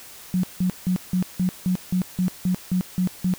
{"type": "tone bursts", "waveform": "sine", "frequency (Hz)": 182.8, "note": "F#3", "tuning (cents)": -21, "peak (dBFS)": -18, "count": 12, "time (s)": [0.34, 3.338], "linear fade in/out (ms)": 0, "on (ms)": 94, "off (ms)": 170, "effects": ["white hiss -43 dBFS RMS until 3.38 s"]}